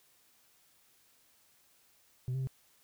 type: tone with pitch steps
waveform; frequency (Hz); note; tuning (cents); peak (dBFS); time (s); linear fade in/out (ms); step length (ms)
sine; 126.9 / 132.6 / 131.8; B2 / C3 / C3; +47 / +23 / +13; -29; 2.28-2.472; 0; 64
effects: tanh soft clip ceiling -31 dBFS + white hiss -67 dBFS RMS until 2.83 s